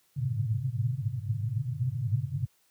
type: band-pass noise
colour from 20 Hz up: pink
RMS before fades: -30 dBFS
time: 0.16-2.46 s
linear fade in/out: 5 ms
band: 100 to 140 Hz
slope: 96 dB/octave
effects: white hiss -68 dBFS RMS until 2.7 s + high-pass 60 Hz 12 dB/octave